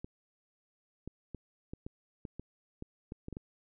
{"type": "clicks", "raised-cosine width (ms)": 3, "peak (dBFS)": -28, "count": 12, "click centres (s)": [0.045, 1.076, 1.347, 1.735, 1.865, 2.252, 2.396, 2.824, 3.121, 3.284, 3.327, 3.369], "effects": []}